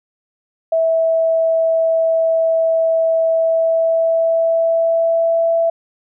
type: tone with pitch glide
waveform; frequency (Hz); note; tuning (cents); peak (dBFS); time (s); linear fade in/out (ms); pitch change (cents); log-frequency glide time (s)
sine; 653 to 664.8; E5 to E5; -17 to +15; -12; 0.72-5.7; 5; +32; 3.27-5.56
effects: none